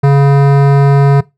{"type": "tone with hard clipping", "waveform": "sine", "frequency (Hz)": 140, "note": "C#3", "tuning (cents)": 18, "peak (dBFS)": -6, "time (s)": [0.03, 1.21], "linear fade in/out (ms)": 10, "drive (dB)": 17, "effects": ["noise-tail reverb RT60 0.2 s tail -20 dB re dry"]}